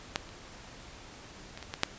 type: clicks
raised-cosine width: 0.2 ms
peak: -10 / -30 / -25 / -24 / -18 / -6 dBFS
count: 6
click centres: 0.159 / 0.291 / 1.575 / 1.627 / 1.739 / 1.834 s
effects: pink hiss -49 dBFS RMS until 1.98 s + resampled to 16000 Hz